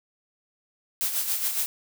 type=noise with tremolo; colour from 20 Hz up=blue; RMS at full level=-25 dBFS; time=1.01-1.66 s; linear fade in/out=0 ms; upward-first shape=sine; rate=7.2 Hz; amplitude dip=55%; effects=none